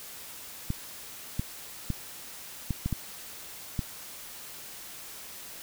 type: clicks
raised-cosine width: 5 ms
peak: -16 dBFS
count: 7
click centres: 0.704 / 1.395 / 1.903 / 2.707 / 2.86 / 2.927 / 3.792 s
effects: white hiss -44 dBFS RMS until 5.62 s